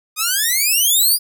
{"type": "exponential sweep", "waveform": "5% pulse", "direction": "up", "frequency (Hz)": [1214, 4978], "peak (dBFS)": -5, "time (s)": [0.16, 1.19], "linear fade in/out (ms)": 50, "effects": []}